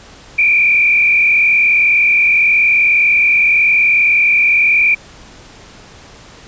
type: tone with frequency modulation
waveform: sine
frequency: 2381 Hz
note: D7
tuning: 23 cents sharp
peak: -8 dBFS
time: 0.38-4.95 s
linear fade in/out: 10 ms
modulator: 40.9 Hz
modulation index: 1.9
effects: pink hiss -39 dBFS RMS until 6.47 s + resampled to 16000 Hz